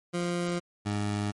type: tone pair in turn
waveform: 20% pulse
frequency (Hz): 174.61 / 103.29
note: F3 / G#2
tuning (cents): 0 / -9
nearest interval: major sixth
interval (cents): 909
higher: first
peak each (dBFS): -23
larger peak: neither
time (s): 0.13-0.6 / 0.85-1.32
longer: neither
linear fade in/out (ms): 20
effects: MP3 48 kbps